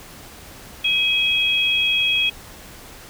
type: tone pair together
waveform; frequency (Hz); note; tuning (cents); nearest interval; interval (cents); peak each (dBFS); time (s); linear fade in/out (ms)
sine; 2531 / 3294; D#7 / G#7; +29 / -15; perfect fourth; 456; -19; 0.84-2.3; 10
effects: pink hiss -41 dBFS RMS until 3.09 s